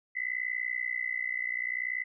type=tone with amplitude modulation; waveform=sine; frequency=2016 Hz; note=B6; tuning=35 cents sharp; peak=-26 dBFS; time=0.15-2.04 s; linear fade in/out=20 ms; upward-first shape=sine; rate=60.6 Hz; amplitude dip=95%; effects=none